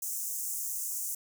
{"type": "high-pass noise", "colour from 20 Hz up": "pink", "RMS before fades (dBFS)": -35, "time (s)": [0.02, 1.15], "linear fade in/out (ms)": 5, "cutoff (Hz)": 6400, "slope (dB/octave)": 48, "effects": []}